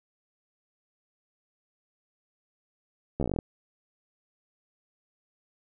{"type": "slowing click train", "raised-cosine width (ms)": 2, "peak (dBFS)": -16, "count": 11, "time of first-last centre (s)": [3.2, 3.388], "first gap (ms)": 13, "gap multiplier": 1.08, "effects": []}